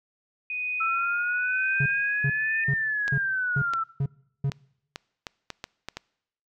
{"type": "tone with tremolo", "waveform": "sine", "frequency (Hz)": 2489, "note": "D#7", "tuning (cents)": 0, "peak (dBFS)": -26, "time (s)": [0.5, 2.64], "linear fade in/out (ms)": 2, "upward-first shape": "sine", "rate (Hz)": 0.97, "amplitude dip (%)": 60}
{"type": "linear two-way sweep", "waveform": "sine", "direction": "up then down", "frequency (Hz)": [1318.5, 1818, 1318.5], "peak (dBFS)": -24, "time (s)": [0.8, 3.84], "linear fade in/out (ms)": 10, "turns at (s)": 2.71}
{"type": "tone bursts", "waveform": "triangle", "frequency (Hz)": 138.59, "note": "C#3", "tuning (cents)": 0, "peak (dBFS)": -20, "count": 7, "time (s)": [1.8, 4.5], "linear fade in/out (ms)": 5, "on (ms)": 60, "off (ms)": 380}
{"type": "clicks", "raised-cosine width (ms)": 0.2, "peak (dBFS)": -16, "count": 9, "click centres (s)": [3.08, 3.736, 4.519, 4.959, 5.268, 5.503, 5.641, 5.886, 5.97]}
{"effects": ["noise-tail reverb RT60 0.8 s tail -25 dB re dry"]}